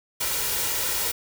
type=noise with comb filter; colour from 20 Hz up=white; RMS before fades=-26 dBFS; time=0.2-1.12 s; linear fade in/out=10 ms; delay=2.1 ms; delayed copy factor=+0.5; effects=none